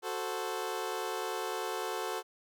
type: chord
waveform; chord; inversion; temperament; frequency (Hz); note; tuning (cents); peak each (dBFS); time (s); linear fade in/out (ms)
20% pulse; F# diminished; none; equal; 370 / 440 / 523.3; F#4 / A4 / C5; 0 / 0 / 0; -33 / -32 / -36; 0.02-2.23; 50
effects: none